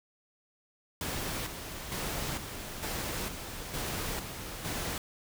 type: noise with tremolo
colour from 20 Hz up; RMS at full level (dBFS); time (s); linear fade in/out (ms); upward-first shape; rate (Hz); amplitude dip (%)
pink; -35; 1.01-4.98; 2; square; 1.1; 50
effects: none